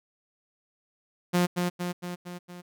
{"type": "tone with echo", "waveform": "sawtooth", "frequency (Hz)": 177.2, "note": "F3", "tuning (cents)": 25, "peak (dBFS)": -17, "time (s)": [1.33, 1.47], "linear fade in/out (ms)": 20, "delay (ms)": 230, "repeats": 5, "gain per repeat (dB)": -4, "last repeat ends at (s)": 2.62, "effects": []}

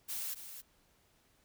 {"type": "noise with echo", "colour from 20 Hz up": "blue", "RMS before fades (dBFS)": -39, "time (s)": [0.08, 0.35], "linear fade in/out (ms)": 20, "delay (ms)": 270, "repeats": 1, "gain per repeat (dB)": -9, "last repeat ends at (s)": 0.62, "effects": ["pink hiss -70 dBFS RMS until 1.44 s"]}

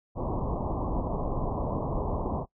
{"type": "low-pass noise", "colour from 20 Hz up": "pink", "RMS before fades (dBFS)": -30, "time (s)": [0.15, 2.46], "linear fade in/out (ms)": 50, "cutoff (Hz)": 1100, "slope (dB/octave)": 96, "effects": ["noise-tail reverb RT60 0.1 s tail -20 dB re dry"]}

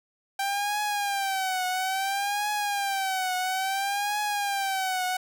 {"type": "tone with vibrato", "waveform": "sawtooth", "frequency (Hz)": 784, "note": "G5", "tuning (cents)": 0, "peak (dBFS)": -22, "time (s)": [0.39, 5.17], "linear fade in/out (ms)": 5, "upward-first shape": "triangle", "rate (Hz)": 0.59, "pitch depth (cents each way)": 120, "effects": []}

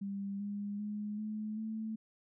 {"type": "tone with pitch steps", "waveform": "sine", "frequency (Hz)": [198.5, 203.6, 208.9, 214.2, 219.7], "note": ["G3", "G#3", "G#3", "A3", "A3"], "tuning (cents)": [22, -34, 10, -46, -2], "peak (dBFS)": -36, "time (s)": [0.01, 1.96], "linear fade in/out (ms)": 10, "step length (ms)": 390, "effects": []}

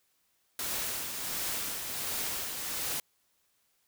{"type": "noise with tremolo", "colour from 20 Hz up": "white", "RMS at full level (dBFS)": -33, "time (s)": [0.59, 3], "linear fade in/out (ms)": 2, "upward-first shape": "triangle", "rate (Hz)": 1.4, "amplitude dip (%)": 45, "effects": ["white hiss -73 dBFS RMS until 3.87 s"]}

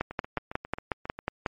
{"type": "two click trains", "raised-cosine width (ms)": 0.5, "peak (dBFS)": [-22, -12], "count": [9, 9], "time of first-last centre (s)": [[0.11, 1.19], [0.01, 1.462]], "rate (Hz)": [7.41, 5.51], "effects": ["MP3 48 kbps"]}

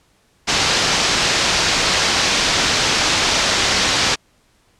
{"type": "low-pass noise", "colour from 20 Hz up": "white", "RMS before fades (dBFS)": -17, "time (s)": [0.47, 4.16], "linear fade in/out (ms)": 20, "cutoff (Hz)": 6000, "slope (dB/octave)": 24, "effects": ["pink hiss -58 dBFS RMS until 4.79 s", "low-pass 10000 Hz 12 dB/octave"]}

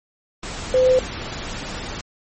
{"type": "tone in noise", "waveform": "sine", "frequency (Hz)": 512, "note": "C5", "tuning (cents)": -38, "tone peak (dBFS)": -12, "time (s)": [0.74, 0.99], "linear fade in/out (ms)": 2, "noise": "pink", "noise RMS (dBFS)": -30, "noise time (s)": [0.43, 2.01], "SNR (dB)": 15, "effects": ["MP3 32 kbps"]}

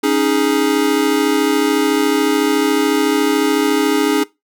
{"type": "chord", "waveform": "square", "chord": "C# suspended second", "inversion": "none", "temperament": "equal", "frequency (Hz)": [277.2, 311.1, 415.3], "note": ["C#4", "D#4", "G#4"], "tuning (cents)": [0, 0, 0], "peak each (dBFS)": -18, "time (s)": [0.03, 4.24], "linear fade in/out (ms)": 10, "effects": ["noise-tail reverb RT60 0.2 s tail -20 dB re dry"]}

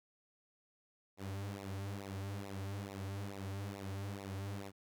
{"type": "tone with flanger", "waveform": "sawtooth", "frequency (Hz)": 98.6, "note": "G2", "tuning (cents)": 11, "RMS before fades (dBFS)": -43, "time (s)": [1.17, 4.72], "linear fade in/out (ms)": 50, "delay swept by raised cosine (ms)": [0.62, 6.22], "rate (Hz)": 2.3, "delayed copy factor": -0.9, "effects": []}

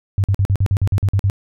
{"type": "tone bursts", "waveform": "sine", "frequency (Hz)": 98, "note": "G2", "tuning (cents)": 0, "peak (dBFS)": -12, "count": 11, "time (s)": [0.18, 1.299], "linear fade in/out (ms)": 0, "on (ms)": 59, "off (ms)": 47, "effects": []}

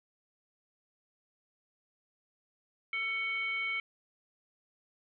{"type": "tone with frequency modulation", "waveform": "sine", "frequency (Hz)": 2224, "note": "C#7", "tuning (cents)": 5, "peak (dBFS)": -31, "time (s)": [2.93, 3.8], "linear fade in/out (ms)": 2, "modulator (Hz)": 885, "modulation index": 0.52, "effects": []}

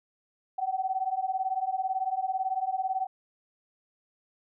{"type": "beating tone pair", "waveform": "sine", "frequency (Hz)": [750, 768], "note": ["F#5", "G5"], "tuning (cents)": [23, -36], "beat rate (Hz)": 18, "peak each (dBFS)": -30, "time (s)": [0.58, 3.07], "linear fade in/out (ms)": 10, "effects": []}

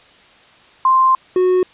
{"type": "tone pair in turn", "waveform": ["sine", "triangle"], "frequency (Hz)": [1046.5, 366.8], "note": ["C6", "F#4"], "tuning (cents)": [0, -15], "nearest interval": "octave + tritone", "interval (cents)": 1815, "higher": "first", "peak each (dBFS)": -9, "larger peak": "neither", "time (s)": [[0.85, 1.15], [1.36, 1.63]], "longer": "first", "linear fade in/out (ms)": 2, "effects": ["white hiss -47 dBFS RMS until 1.73 s", "resampled to 8000 Hz"]}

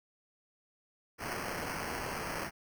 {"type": "noise with sample-and-hold", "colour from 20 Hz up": "white", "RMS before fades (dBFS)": -38, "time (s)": [1.18, 2.51], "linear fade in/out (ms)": 50, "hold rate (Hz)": 3675, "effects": []}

